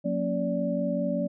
sine tone cluster, 180.6 / 231.2 / 276.2 / 580 Hz, F#3 / A#3 / C#4 / D5, -42 / -14 / -6 / -22 cents, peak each -30 / -31 / -32 / -29 dBFS, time 0.04-1.28 s, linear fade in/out 20 ms, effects none

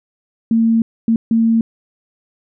sine tone bursts at uneven times, 227.1 Hz, A#3, 45 cents flat, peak -10 dBFS, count 3, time 0.51-0.82 / 1.08-1.16 / 1.31-1.61 s, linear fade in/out 2 ms, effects none

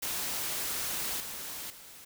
white noise with level steps, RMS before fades -34 / -40 / -50 dBFS, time 0.02-2.05 s, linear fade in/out 10 ms, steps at 1.2 / 1.7 s, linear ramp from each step 2 ms, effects none

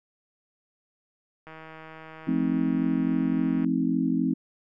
click train, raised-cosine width 0.5 ms, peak -29 dBFS, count 347, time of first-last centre 1.47-3.646 s, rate 159 Hz
sine chord, F dominant seventh, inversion none, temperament just, 174.61 / 218.3 / 261.9 / 314.3 Hz, F3 / A3 / C4 / Eb4, 0 / -13 / +2 / +18 cents, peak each -29 / -29 / -25 / -29 dBFS, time 2.27-4.34 s, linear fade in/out 10 ms
effects none

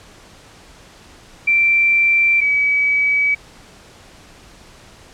sine tone pair in turn, 2349 / 2281 Hz, D7 / C#7, 0 / +49 cents, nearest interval minor second, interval 51 cents, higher first, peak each -11 / -13 dBFS, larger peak first, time 1.47-2.41 / 2.41-3.35 s, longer neither, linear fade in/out 10 ms, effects pink hiss -44 dBFS RMS until 5.13 s + low-pass 8000 Hz 12 dB/octave

